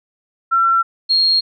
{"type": "tone pair in turn", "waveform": "sine", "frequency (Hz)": [1353, 4256], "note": ["E6", "C8"], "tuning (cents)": [45, 29], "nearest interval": "octave + minor sixth", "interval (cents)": 1984, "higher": "second", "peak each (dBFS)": -11, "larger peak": "neither", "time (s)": [[0.51, 0.83], [1.09, 1.41]], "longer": "neither", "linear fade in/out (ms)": 20, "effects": []}